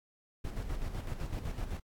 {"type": "noise with tremolo", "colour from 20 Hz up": "brown", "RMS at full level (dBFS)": -35, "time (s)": [0.44, 1.8], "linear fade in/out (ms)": 10, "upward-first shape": "square", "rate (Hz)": 7.9, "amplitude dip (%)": 50, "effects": ["AAC 64 kbps"]}